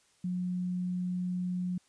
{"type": "tone", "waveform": "sine", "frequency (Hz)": 180.4, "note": "F#3", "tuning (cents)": -44, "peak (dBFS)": -30, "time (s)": [0.24, 1.78], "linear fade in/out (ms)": 5, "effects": ["white hiss -67 dBFS RMS until 1.88 s", "resampled to 22050 Hz"]}